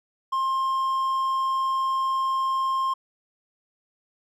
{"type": "tone", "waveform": "triangle", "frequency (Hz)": 1061, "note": "C6", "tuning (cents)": 24, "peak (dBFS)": -20, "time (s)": [0.32, 2.94], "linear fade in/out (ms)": 10, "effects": []}